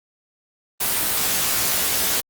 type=noise with comb filter; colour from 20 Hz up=white; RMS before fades=-21 dBFS; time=0.8-2.21 s; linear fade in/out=10 ms; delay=16 ms; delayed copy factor=+0.7; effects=Opus 32 kbps